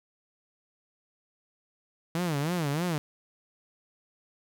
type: tone with vibrato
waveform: sawtooth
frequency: 158.8 Hz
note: D#3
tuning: 36 cents sharp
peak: -23 dBFS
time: 2.15-2.98 s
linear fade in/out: 0 ms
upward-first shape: sine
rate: 3.2 Hz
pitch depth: 220 cents each way
effects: none